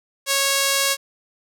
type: tone with band-pass filter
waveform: sawtooth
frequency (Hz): 551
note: C#5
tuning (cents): -11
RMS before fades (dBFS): -20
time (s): 0.26-0.97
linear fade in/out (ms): 50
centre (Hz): 7300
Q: 0.54
effects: none